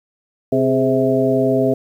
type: harmonic tone with a mistuned harmonic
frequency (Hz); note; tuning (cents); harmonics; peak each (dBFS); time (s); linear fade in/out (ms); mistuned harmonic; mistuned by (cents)
130.6; C3; -3; 1 / 2 / 3 / 4 / 5; -23 / -18 / -18 / -22 / -19; 0.52-1.74; 5; 3; +80
effects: 8-bit